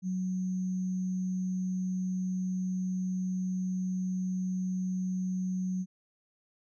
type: tone with sample-and-hold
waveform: sine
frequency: 185 Hz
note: F#3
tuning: in tune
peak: -29 dBFS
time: 0.02-5.86 s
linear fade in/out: 50 ms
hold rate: 6300 Hz
effects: resampled to 22050 Hz